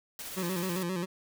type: noise with tremolo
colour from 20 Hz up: white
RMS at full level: -40 dBFS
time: 0.19-0.83 s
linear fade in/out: 2 ms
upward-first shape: square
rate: 16 Hz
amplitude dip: 25%
type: tone with vibrato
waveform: 25% pulse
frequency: 180 Hz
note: F#3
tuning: 47 cents flat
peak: -27 dBFS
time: 0.36-1.06 s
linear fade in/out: 20 ms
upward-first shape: square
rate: 7.5 Hz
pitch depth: 74 cents each way
effects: none